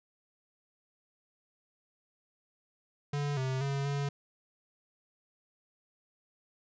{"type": "tone with pitch steps", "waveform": "square", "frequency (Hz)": [144.3, 131.2, 139, 141.5], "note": ["D3", "C3", "C#3", "C#3"], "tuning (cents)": [-30, 5, 5, 36], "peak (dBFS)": -31, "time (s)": [3.13, 4.09], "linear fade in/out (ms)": 5, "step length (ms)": 240, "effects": ["resampled to 16000 Hz"]}